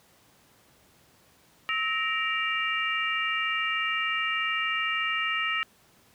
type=harmonic tone with a mistuned harmonic; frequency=466.5 Hz; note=A#4; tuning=1 cent sharp; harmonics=3 / 4 / 5 / 6; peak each=-31 / -31 / -31 / -31 dBFS; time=1.69-5.63 s; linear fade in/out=0 ms; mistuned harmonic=3; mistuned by=-140 cents; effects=pink hiss -60 dBFS RMS until 6.14 s + high-pass 80 Hz 12 dB/octave